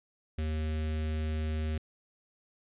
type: tone with notch filter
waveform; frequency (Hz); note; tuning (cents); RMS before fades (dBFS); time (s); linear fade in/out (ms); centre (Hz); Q
square; 77.78; D#2; 0; -32; 0.38-1.78; 5; 940; 0.97
effects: resampled to 8000 Hz